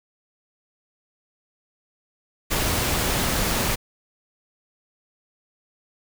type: noise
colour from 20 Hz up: pink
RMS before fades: -23 dBFS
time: 2.5-3.76 s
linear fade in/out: 20 ms
effects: none